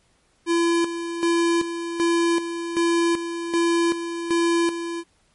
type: tone with tremolo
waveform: square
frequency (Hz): 338.4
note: E4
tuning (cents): +45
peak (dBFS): -18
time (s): 0.46-5.04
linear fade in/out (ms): 50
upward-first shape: square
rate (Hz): 1.3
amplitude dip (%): 65
effects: pink hiss -63 dBFS RMS until 5.34 s + MP3 48 kbps